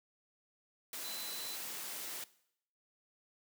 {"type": "tone in noise", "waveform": "sine", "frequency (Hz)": 4025, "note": "B7", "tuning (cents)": 32, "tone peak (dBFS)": -45, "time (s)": [1.04, 1.56], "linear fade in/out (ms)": 2, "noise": "white", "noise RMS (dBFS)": -43, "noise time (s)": [0.93, 2.24], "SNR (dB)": -5, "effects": ["noise-tail reverb RT60 0.7 s tail -19 dB re dry", "high-pass 200 Hz 12 dB/octave"]}